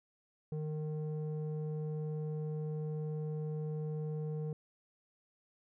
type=tone with low-pass filter; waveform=square; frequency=153.5 Hz; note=D#3; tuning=23 cents flat; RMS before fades=-38 dBFS; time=0.52-4.53 s; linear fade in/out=2 ms; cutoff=420 Hz; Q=1.7; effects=none